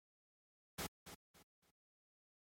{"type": "noise with echo", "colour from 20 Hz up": "pink", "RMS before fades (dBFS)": -42, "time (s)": [0.78, 0.87], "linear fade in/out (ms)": 10, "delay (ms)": 280, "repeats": 3, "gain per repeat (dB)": -11, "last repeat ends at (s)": 1.71, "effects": ["high-pass 80 Hz 12 dB/octave", "MP3 64 kbps"]}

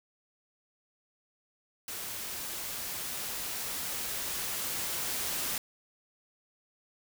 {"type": "noise with level ramp", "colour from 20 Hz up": "white", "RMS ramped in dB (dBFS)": [-39, -33], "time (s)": [1.88, 5.58], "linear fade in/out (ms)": 2, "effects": []}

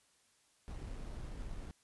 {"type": "noise with sample-and-hold", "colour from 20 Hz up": "brown", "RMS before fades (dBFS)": -44, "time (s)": [0.68, 1.71], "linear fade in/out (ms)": 0, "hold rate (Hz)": 4900, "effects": ["white hiss -71 dBFS RMS until 1.83 s", "resampled to 24000 Hz"]}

